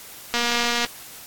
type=click train; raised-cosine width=0.2 ms; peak=-5 dBFS; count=122; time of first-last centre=0.34-0.848 s; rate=238 Hz; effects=white hiss -41 dBFS RMS until 1.26 s + AAC 64 kbps